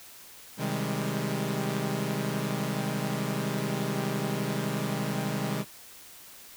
sawtooth chord, Ab major seventh, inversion first, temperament equal with one note detuned, 130.81 / 157.64 / 196 / 207.7 Hz, C3 / Eb3 / G3 / Ab3, 0 / +23 / 0 / 0 cents, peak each -30 dBFS, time 0.57-5.65 s, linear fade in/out 50 ms, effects white hiss -49 dBFS RMS until 6.56 s

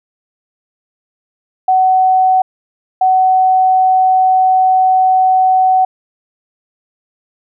sine tone bursts at uneven times, 750 Hz, F#5, 23 cents sharp, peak -7 dBFS, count 2, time 1.68-2.42 / 3.01-5.85 s, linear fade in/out 5 ms, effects none

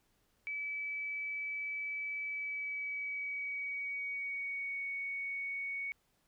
sine tone with pitch glide, 2298 to 2229 Hz, D7 to C#7, -38 to +9 cents, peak -36 dBFS, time 0.47-5.92 s, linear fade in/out 0 ms, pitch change -53 cents, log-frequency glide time 2.25-4.86 s, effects pink hiss -75 dBFS RMS until 6.27 s

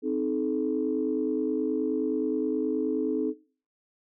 sine chord, A diminished, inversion first, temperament equal with one note detuned, 261.6 / 311.1 / 430.2 Hz, C4 / Eb4 / A4, 0 / 0 / -39 cents, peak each -29 dBFS, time 0.02-3.34 s, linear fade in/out 50 ms, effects noise-tail reverb RT60 0.4 s tail -19 dB re dry + tanh soft clip ceiling -15 dBFS

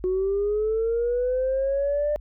sine linear sweep, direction up, 364.8 to 598 Hz, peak -20 dBFS, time 0.04-2.16 s, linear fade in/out 0 ms, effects tanh soft clip ceiling -17 dBFS + added 50 Hz sine -38 dBFS peak until 2.2 s

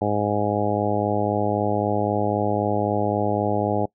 harmonic tone, 103.83 Hz, G#2, in tune, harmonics 1 / 2 / 3 / 4 / 5 / 6 / 7 / 8, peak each -28 / -28 / -28 / -28 / -28 / -28 / -28 / -28 dBFS, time 0.01-3.86 s, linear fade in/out 10 ms, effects noise-tail reverb RT60 0.1 s tail -22 dB re dry

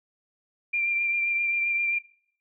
sine tone with vibrato, 2376 Hz, D7, 20 cents sharp, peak -23 dBFS, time 0.73-1.99 s, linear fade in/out 10 ms, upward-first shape triangle, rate 7.6 Hz, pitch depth 23 cents each way, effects noise-tail reverb RT60 0.6 s tail -20 dB re dry

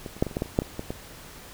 clicks, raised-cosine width 2 ms, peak -21 / -28 / -7 / -18 / -26 / -13 / -12 / -29 / -6 / -17 / -18 / -17 dBFS, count 12, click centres 0.062 / 0.166 / 0.225 / 0.267 / 0.312 / 0.369 / 0.421 / 0.459 / 0.589 / 0.62 / 0.794 / 0.905 s, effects pink hiss -45 dBFS RMS until 1.53 s

